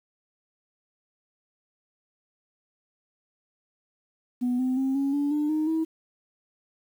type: tone with pitch steps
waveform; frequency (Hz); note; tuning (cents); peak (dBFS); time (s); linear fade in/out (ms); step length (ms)
sine; 246.9 / 256.3 / 266.2 / 276.3 / 286.9 / 297.9 / 309.3 / 321.1; B3 / C4 / C4 / C#4 / D4 / D4 / D#4 / E4; 0 / -36 / +30 / -6 / -40 / +25 / -10 / -45; -21; 4.41-5.85; 20; 180
effects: tanh soft clip ceiling -20 dBFS + 9-bit